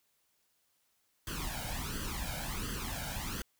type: noise with flanger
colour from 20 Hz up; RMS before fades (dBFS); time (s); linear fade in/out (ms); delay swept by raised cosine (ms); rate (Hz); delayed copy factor
pink; -38; 1.27-3.42; 2; 0.64 to 1.34; 1.4; +0.75
effects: white hiss -75 dBFS RMS until 3.59 s